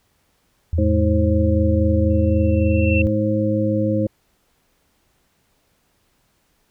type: tone with pitch glide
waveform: sine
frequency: 82 to 82.76 Hz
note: E2 to E2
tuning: -9 to +7 cents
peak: -17 dBFS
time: 0.73-3.07 s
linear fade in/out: 0 ms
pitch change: +16 cents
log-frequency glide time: 1.9-2.49 s
type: harmonic tone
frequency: 106.1 Hz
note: G#2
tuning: 38 cents sharp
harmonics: 1 / 2 / 3 / 5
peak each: -22 / -22 / -22 / -22 dBFS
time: 0.78-4.07 s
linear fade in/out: 5 ms
type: tone with exponential growth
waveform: sine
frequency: 2691 Hz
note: E7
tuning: 35 cents sharp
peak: -19 dBFS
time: 2.1-3.02 s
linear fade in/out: 5 ms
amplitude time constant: 200 ms
effects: pink hiss -64 dBFS RMS until 6.7 s